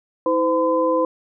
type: tone cluster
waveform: sine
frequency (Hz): 322.9 / 511 / 1017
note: E4 / C5 / C6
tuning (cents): -36 / -41 / -50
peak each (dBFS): -22 / -18 / -22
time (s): 0.26-1.05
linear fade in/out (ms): 2
effects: none